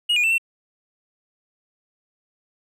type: tone with pitch steps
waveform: triangle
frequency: 2881 / 2442 / 2667 / 2706 Hz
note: F#7 / D#7 / E7 / E7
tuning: -47 / -33 / +20 / +45 cents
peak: -15 dBFS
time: 0.09-0.382 s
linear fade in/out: 10 ms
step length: 73 ms
effects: none